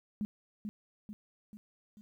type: tone with echo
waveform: sine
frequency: 209.9 Hz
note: G#3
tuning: 19 cents sharp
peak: -31 dBFS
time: 0.21-0.25 s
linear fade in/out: 0 ms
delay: 440 ms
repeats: 4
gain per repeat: -5 dB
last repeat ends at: 2.01 s
effects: 12-bit